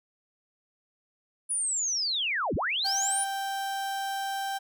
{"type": "linear two-way sweep", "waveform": "sine", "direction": "down then up", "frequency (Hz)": [9990, 41.2, 9990], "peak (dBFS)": -26, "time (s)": [1.49, 3.25], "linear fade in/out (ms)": 20, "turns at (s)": 2.55}
{"type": "tone", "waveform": "35% pulse", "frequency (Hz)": 784, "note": "G5", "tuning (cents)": 0, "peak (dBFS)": -28, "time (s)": [2.84, 4.59], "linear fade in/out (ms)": 20}
{"effects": []}